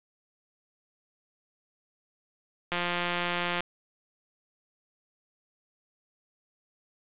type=click train; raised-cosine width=0.3 ms; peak=-13 dBFS; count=156; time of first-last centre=2.72-3.606 s; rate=175 Hz; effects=resampled to 8000 Hz + 8-bit